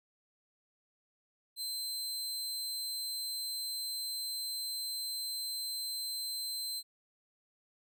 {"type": "tone", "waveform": "sawtooth", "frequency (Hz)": 4100, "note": "C8", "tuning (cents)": -36, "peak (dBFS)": -33, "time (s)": [1.56, 6.83], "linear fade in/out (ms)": 50, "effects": []}